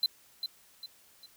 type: tone with echo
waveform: triangle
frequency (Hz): 4061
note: B7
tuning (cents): +48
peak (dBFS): -22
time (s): 0.03-0.06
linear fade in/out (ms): 2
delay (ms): 400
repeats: 3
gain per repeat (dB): -8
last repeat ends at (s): 1.26
effects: white hiss -61 dBFS RMS until 1.36 s